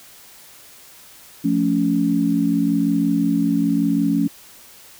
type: chord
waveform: sine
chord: F augmented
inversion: none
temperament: equal with one note detuned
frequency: 174.61 / 220 / 280.9 Hz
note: F3 / A3 / C#4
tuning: 0 / 0 / +23 cents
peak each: -22 / -21 / -18 dBFS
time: 1.44-4.28 s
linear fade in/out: 10 ms
effects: white hiss -45 dBFS RMS until 4.99 s